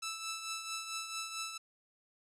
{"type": "tone with tremolo", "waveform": "10% pulse", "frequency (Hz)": 1318.5, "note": "E6", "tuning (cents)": 0, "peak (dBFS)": -28, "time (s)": [0.02, 1.58], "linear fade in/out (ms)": 10, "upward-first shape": "triangle", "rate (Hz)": 4.5, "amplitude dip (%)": 60, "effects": ["resampled to 32000 Hz"]}